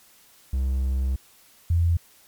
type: tone pair in turn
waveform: triangle / sine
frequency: 65.7 / 84.89 Hz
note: C2 / F2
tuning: +8 / -49 cents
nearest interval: major third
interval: 443 cents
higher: second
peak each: -19 / -17 dBFS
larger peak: second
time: 0.53-1.16 / 1.7-1.97 s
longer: first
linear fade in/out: 5 ms
effects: white hiss -55 dBFS RMS until 2.27 s + MP3 96 kbps